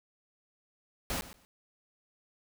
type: noise with echo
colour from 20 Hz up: pink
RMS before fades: -34 dBFS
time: 1.1-1.21 s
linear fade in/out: 0 ms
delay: 120 ms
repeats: 2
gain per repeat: -15 dB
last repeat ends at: 1.45 s
effects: none